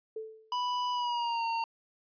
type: tone with exponential decay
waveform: sine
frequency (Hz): 439.5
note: A4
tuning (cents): -2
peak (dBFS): -33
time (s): 0.16-0.62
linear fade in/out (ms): 5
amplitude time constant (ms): 98
type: tone with pitch glide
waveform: square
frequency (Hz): 987.8 to 916.3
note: B5 to A#5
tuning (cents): 0 to -30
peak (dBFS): -30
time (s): 0.52-1.64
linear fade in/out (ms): 2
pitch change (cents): -130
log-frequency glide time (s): 0.92-1.45
effects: resampled to 11025 Hz